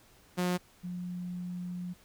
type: tone pair in turn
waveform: sawtooth / sine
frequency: 179.4 / 178.37 Hz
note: F3 / F3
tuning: +47 / +37 cents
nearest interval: unison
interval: 10 cents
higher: first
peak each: -24 / -35 dBFS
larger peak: first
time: 0.37-0.58 / 0.83-1.94 s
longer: second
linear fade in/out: 20 ms
effects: pink hiss -61 dBFS RMS until 2.04 s